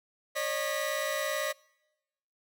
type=tone cluster; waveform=sawtooth; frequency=551 / 609 / 1952 Hz; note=C#5 / D#5 / B6; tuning=-11 / -37 / -21 cents; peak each=-31 / -29 / -32 dBFS; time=0.35-1.53 s; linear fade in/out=20 ms; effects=noise-tail reverb RT60 1.0 s tail -26 dB re dry